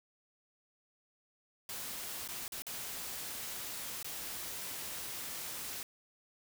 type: noise with dropouts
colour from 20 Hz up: white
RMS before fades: -42 dBFS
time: 1.69-5.83 s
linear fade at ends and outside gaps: 1 ms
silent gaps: 2.277-2.287 / 2.48-2.521 / 2.621-2.667 / 4.028-4.045 s
effects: none